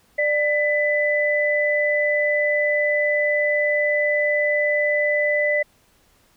sine tone pair together, 594 / 1998 Hz, D5 / B6, +20 / +20 cents, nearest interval octave + major sixth, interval 2100 cents, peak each -20 dBFS, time 0.18-5.63 s, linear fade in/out 10 ms, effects pink hiss -59 dBFS RMS until 6.36 s

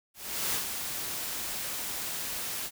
white noise with ADSR envelope, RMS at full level -29 dBFS, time 0.14-2.71 s, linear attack 390 ms, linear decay 100 ms, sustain -6 dB, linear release 54 ms, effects none

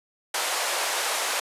pink band-pass noise, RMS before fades -27 dBFS, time 0.34-1.4 s, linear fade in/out 5 ms, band 540 to 12000 Hz, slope 24 dB/octave, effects resampled to 32000 Hz

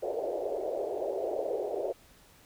pink band-pass noise, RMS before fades -33 dBFS, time 0.02-1.93 s, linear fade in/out 20 ms, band 380 to 680 Hz, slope 48 dB/octave, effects pink hiss -59 dBFS RMS until 2.45 s

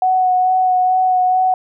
sine tone with vibrato, 740 Hz, F#5, in tune, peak -11 dBFS, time 0.02-1.54 s, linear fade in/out 2 ms, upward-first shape sine, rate 2.3 Hz, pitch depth 15 cents each way, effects none

